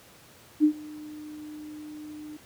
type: tone with ADSR envelope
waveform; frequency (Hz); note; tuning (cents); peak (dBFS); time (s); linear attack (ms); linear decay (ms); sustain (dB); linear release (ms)
sine; 302.8; D#4; -47; -14; 0.6-2.37; 39; 85; -24; 6
effects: pink hiss -53 dBFS RMS until 2.45 s + high-pass 80 Hz 12 dB/octave